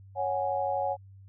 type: chord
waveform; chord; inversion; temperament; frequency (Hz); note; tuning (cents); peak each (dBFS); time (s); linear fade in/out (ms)
sine; C# suspended fourth; none; just; 554.4 / 739.2 / 831.5; C#5 / F#5 / G#5; 0 / -2 / +2; -31; 0.15-0.97; 50
effects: added 97 Hz sine -48 dBFS peak until 1.28 s